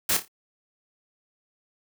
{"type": "noise with echo", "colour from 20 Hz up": "white", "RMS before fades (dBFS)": -23, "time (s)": [0.09, 0.17], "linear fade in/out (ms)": 5, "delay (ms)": 28, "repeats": 4, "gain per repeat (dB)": -9, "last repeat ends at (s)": 0.282, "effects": []}